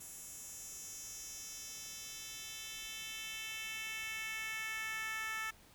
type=tone with high-pass filter sweep; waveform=10% pulse; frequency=440 Hz; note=A4; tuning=in tune; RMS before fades=-44 dBFS; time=0-5.51 s; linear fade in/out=10 ms; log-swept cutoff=8500 to 1500 Hz; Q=1.9; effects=pink hiss -62 dBFS RMS until 5.74 s